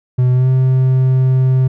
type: tone with pitch glide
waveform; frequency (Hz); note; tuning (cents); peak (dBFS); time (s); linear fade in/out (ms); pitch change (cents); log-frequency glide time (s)
triangle; 125.9 to 130.04; B2 to C3; +34 to -10; -7; 0.18-1.68; 10; +56; 0.33-0.48
effects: none